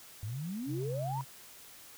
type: exponential sweep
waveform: sine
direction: up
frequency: 98 to 987.8 Hz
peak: -35 dBFS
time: 0.23-1.21 s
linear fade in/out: 0 ms
type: tone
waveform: sine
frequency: 133.4 Hz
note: C3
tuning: 34 cents sharp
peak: -34 dBFS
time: 0.66-1.25 s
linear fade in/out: 50 ms
effects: tanh soft clip ceiling -24 dBFS + white hiss -53 dBFS RMS until 1.97 s